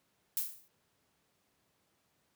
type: noise with exponential decay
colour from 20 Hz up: violet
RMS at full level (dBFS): -30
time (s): 0.37-0.68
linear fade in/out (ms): 1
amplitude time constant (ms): 67
effects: pink hiss -75 dBFS RMS until 2.35 s + high-pass 100 Hz 12 dB/octave